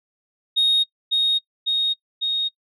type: tone with echo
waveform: sine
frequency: 3729 Hz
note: A#7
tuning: in tune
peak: -13 dBFS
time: 0.56-0.84 s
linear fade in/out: 20 ms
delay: 550 ms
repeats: 3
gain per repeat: -2 dB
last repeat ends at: 2.49 s
effects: noise-tail reverb RT60 0.1 s tail -25 dB re dry + tanh soft clip ceiling -12 dBFS